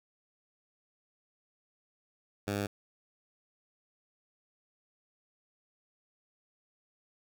10% pulse tone, 101.3 Hz, G#2, 43 cents flat, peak -23 dBFS, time 2.47-2.67 s, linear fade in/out 10 ms, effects none

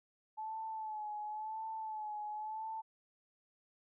sine tone with vibrato, 863 Hz, A5, 34 cents flat, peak -39 dBFS, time 0.37-2.82 s, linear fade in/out 20 ms, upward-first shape sine, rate 0.95 Hz, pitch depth 45 cents each way, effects none

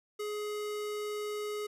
square tone, 419.2 Hz, G#4, 16 cents sharp, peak -35 dBFS, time 0.19-1.67 s, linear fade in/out 10 ms, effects resampled to 32000 Hz + 12-bit

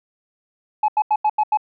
sine tone bursts, 852 Hz, G#5, 44 cents sharp, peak -12 dBFS, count 6, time 0.83-1.573 s, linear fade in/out 5 ms, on 53 ms, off 85 ms, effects tanh soft clip ceiling -12 dBFS

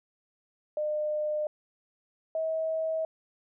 sine tone pair in turn, 605 / 641 Hz, D#5 / E5, -49 / -49 cents, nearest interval minor second, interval 100 cents, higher second, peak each -27 dBFS, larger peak neither, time 0.77-1.47 / 2.35-3.05 s, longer neither, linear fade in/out 2 ms, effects none

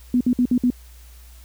sine tone bursts, 246.9 Hz, B3, in tune, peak -14 dBFS, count 5, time 0.14-0.703 s, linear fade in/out 2 ms, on 67 ms, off 57 ms, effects added 60 Hz sine -42 dBFS peak until 1.44 s + white hiss -52 dBFS RMS until 1.44 s

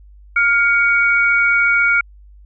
sine tone pair together, 1407.3 / 2243 Hz, F6 / C#7, +13 / +20 cents, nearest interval minor sixth, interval 807 cents, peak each -14 dBFS, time 0.36-2.01 s, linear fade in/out 5 ms, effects added 50 Hz sine -40 dBFS peak until 2.45 s

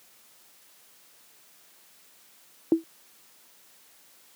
sine tone with exponential decay, 327.2 Hz, E4, 13 cents flat, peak -12 dBFS, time 2.72-2.84 s, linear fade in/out 1 ms, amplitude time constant 25 ms, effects white hiss -57 dBFS RMS until 4.35 s + high-pass 150 Hz 12 dB/octave

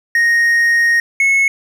triangle tone pair in turn, 1864.7 / 2190 Hz, A#6 / C#7, 0 / -22 cents, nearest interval minor third, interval 278 cents, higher second, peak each -8 dBFS, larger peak neither, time 0.15-1 / 1.2-1.48 s, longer first, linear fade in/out 2 ms, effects none

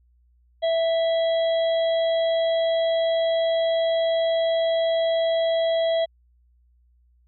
harmonic tone, 659.3 Hz, E5, in tune, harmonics 1 / 3 / 5 / 6, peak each -19 / -37 / -33 / -42 dBFS, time 0.62-6.06 s, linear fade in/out 20 ms, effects added 60 Hz sine -57 dBFS peak until 7.27 s

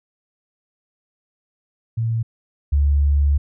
sine tone pair in turn, 114 / 71.59 Hz, A#2 / D2, -38 / -44 cents, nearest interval minor sixth, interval 806 cents, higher first, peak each -18 / -13 dBFS, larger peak second, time 1.97-2.23 / 2.72-3.38 s, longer second, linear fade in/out 10 ms, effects none

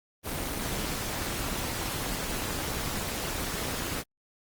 pink noise with amplitude modulation, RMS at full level -29 dBFS, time 0.23-4.04 s, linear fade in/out 50 ms, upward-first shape sine, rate 232 Hz, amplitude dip 80%, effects Opus 24 kbps

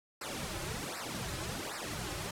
pink noise with flanger, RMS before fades -39 dBFS, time 0.21-2.31 s, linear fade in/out 5 ms, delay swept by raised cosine 0.3 to 4.4 ms, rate 1.3 Hz, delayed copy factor -0.95, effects low-pass 11000 Hz 12 dB/octave

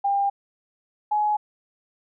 sine tone pair in turn, 799 / 841.5 Hz, G5 / G#5, +33 / +23 cents, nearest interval minor second, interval 90 cents, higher second, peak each -19 / -19 dBFS, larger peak neither, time 0.04-0.3 / 1.11-1.37 s, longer neither, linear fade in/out 10 ms, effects none

